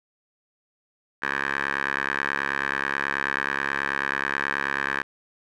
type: tone with band-pass filter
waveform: 10% pulse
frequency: 69.3 Hz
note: C#2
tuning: in tune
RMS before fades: -27 dBFS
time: 1.22-5.03 s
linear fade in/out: 10 ms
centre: 1600 Hz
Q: 3.8
effects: none